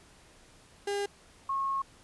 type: tone pair in turn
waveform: 35% pulse / sine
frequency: 403.7 / 1088.1 Hz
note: G#4 / C#6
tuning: -49 / -33 cents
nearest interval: octave + perfect fourth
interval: 1716 cents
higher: second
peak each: -28 dBFS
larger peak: neither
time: 0.87-1.06 / 1.49-1.82 s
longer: second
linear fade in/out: 5 ms
effects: pink hiss -58 dBFS RMS until 2.03 s + resampled to 24000 Hz